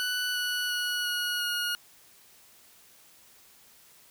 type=tone with pitch steps; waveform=20% pulse; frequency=1486 / 1474 / 1462.2 / 1450.4 / 1438.7 Hz; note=F#6 / F#6 / F#6 / F#6 / F#6; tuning=+7 / -7 / -21 / -35 / -49 cents; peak=-23 dBFS; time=0-1.75 s; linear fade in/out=0 ms; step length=350 ms; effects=white hiss -57 dBFS RMS until 4.1 s